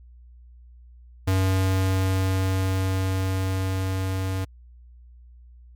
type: tone with level ramp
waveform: square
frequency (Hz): 94.7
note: F#2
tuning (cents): +41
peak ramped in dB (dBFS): -19 to -25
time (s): 1.27-4.45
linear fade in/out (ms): 10
effects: added 60 Hz sine -45 dBFS peak until 5.75 s + MP3 96 kbps